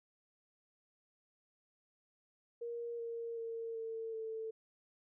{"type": "tone with pitch steps", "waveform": "sine", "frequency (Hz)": [470.5, 463.8, 457.1, 450.6, 444.1], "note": ["A#4", "A#4", "A#4", "A4", "A4"], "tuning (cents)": [16, -9, -34, 41, 16], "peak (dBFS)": -39, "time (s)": [2.61, 4.51], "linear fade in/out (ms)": 10, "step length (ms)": 380, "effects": []}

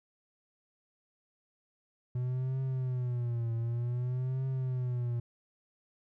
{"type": "tone with vibrato", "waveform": "triangle", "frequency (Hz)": 123.47, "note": "B2", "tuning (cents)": 0, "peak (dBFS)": -28, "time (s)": [2.15, 5.2], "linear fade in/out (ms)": 5, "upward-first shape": "triangle", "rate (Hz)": 0.54, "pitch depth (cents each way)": 130, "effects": []}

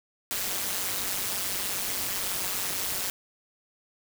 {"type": "noise with amplitude modulation", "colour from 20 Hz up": "white", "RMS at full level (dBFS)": -27, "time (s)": [0.31, 3.1], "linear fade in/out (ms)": 0, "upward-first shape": "sine", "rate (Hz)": 191, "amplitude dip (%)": 80, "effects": []}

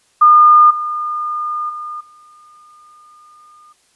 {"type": "tone with level steps", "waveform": "sine", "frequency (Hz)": 1215, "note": "D#6", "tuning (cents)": -42, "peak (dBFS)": [-4, -18, -24, -42], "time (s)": [0.21, 3.73], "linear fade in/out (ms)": 10, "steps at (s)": [0.7, 1.69, 2], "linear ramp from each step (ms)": 10, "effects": ["white hiss -57 dBFS RMS until 3.95 s", "resampled to 24000 Hz"]}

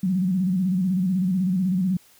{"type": "tone with vibrato", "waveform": "sine", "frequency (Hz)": 185, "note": "F#3", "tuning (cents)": 0, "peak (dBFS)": -19, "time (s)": [0.03, 1.97], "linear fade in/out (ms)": 5, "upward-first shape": "square", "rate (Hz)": 16, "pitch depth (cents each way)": 77, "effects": ["white hiss -55 dBFS RMS until 2.19 s"]}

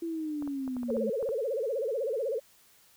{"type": "linear sweep", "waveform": "sine", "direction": "down", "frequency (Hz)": [337.8, 211.9], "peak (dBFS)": -31, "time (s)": [0.02, 1.1], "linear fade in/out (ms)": 5}
{"type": "clicks", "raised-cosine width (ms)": 1, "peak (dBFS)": -30, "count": 9, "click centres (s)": [0.424, 0.476, 0.678, 0.767, 0.832, 0.903, 0.968, 1.227, 1.29]}
{"type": "tone with vibrato", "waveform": "sine", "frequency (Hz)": 493.9, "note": "B4", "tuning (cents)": 0, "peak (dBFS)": -28, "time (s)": [0.88, 2.4], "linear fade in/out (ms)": 20, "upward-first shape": "sine", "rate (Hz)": 16, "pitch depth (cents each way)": 240}
{"effects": ["white hiss -61 dBFS RMS until 2.96 s"]}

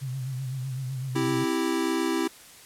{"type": "tone with vibrato", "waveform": "sine", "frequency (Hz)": 130.81, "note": "C3", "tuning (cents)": 0, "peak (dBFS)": -29, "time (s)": [0.01, 1.45], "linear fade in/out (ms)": 20, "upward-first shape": "sine", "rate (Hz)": 7.9, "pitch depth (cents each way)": 68}
{"type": "chord", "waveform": "square", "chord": "C major", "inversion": "none", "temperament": "equal", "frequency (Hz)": [261.6, 329.6, 392], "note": ["C4", "E4", "G4"], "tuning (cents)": [0, 0, 0], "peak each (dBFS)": [-31, -27, -31], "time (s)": [1.15, 2.28], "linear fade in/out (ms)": 10}
{"effects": ["white hiss -49 dBFS RMS until 2.65 s", "low-pass 12000 Hz 12 dB/octave"]}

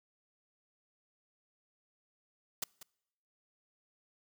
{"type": "noise with echo", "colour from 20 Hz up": "white", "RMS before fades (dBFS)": -35, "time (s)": [2.62, 2.64], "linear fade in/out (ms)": 5, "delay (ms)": 190, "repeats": 1, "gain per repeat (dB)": -14, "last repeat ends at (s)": 2.83, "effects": ["noise-tail reverb RT60 0.9 s tail -26 dB re dry"]}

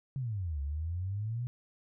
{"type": "exponential two-way sweep", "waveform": "sine", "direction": "down then up", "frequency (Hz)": [140, 68.6, 125.7], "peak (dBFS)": -32, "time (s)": [0.16, 1.47], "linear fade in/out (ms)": 0, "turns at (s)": 0.61, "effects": []}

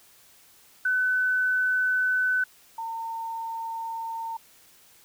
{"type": "tone pair in turn", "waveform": "sine", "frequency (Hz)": [1507, 909.1], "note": ["F#6", "A#5"], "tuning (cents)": [31, -44], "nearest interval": "major sixth", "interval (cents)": 875, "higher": "first", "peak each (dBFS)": [-21, -30], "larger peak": "first", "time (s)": [[0.85, 2.44], [2.78, 4.37]], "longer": "neither", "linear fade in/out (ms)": 5, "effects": ["white hiss -56 dBFS RMS until 5.04 s"]}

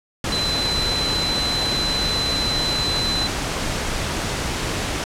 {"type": "tone in noise", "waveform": "sine", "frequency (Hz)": 4035, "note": "B7", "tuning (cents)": 36, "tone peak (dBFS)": -21, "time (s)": [0.32, 3.27], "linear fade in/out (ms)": 2, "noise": "pink", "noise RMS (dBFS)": -24, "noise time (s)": [0.24, 5.04], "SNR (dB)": 0, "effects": ["low-pass 8000 Hz 12 dB/octave"]}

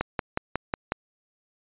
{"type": "click train", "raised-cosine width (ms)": 0.5, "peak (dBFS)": -10, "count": 6, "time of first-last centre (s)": [0.01, 0.921], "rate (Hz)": 5.49, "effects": ["resampled to 8000 Hz"]}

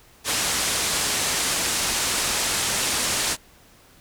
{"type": "low-pass noise", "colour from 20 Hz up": "white", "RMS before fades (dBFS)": -24, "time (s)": [0.24, 3.37], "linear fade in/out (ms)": 50, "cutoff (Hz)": 9600, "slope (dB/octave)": 24, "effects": ["pink hiss -53 dBFS RMS until 4 s"]}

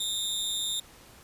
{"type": "tone with amplitude modulation", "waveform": "sawtooth", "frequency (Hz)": 3665, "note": "A#7", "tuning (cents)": -30, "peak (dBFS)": -22, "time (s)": [0, 0.8], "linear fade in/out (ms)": 5, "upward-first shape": "sine", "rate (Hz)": 213, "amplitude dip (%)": 80, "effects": ["pink hiss -53 dBFS RMS until 1.23 s", "resampled to 32000 Hz"]}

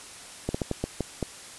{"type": "slowing click train", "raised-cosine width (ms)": 2, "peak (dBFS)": -13, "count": 7, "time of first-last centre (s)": [0.49, 1.227], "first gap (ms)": 55, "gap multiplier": 1.32, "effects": ["white hiss -44 dBFS RMS until 1.58 s", "resampled to 24000 Hz"]}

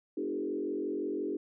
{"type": "tone with frequency modulation", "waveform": "sine", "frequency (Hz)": 352.2, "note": "F4", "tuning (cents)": 15, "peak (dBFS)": -31, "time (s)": [0.17, 1.37], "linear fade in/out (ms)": 5, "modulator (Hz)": 45.8, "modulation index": 1.7, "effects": []}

